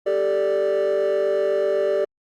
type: chord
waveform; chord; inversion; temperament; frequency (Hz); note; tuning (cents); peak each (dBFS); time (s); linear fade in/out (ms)
triangle; G suspended second; none; equal; 392 / 440 / 587.3; G4 / A4 / D5; 0 / 0 / 0; -20 / -22 / -18; 0.06-2.05; 10
effects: tanh soft clip ceiling -12 dBFS + Opus 48 kbps